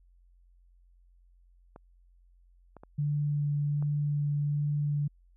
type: clicks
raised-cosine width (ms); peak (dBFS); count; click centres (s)
1; -33; 4; 1.761 / 2.767 / 2.835 / 3.825
type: tone with vibrato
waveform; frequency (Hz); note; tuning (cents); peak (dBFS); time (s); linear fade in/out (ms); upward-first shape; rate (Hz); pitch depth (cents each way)
sine; 146.1; D3; -9; -26; 2.98-5.08; 10; sine; 1.3; 8
effects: added 44 Hz sine -58 dBFS peak until 5.36 s